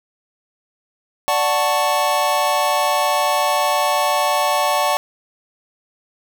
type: chord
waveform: square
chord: D major seventh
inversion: none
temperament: equal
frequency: 587.3 / 740 / 880 / 1108.7 Hz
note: D5 / F#5 / A5 / C#6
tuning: 0 / 0 / 0 / 0 cents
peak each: -22 dBFS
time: 1.28-4.97 s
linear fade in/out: 0 ms
effects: none